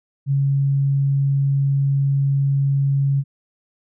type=tone; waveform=sine; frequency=138.59 Hz; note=C#3; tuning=in tune; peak=-15 dBFS; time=0.26-3.24 s; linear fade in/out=50 ms; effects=none